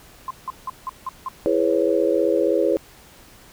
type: tone bursts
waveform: sine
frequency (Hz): 1046.5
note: C6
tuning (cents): 0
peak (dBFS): -24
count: 6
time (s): 0.28-1.286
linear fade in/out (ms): 2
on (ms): 26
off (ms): 170
type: chord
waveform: sine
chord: C# minor seventh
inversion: first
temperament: just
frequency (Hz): 332.6 / 415.8 / 498.9 / 554.4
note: E4 / G#4 / B4 / C#5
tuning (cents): +16 / +2 / +17 / 0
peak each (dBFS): -22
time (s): 1.46-2.77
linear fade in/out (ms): 0
effects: pink hiss -48 dBFS RMS until 3.52 s